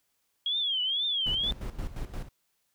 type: tone with vibrato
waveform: sine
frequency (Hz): 3268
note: G#7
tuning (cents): -29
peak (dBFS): -26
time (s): 0.46-1.51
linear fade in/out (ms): 2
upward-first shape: triangle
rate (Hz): 2.1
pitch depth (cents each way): 190
type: noise with tremolo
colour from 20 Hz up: brown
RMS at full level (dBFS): -34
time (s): 1.26-2.29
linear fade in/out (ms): 5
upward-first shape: square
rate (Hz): 5.7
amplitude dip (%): 70
effects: white hiss -75 dBFS RMS until 2.74 s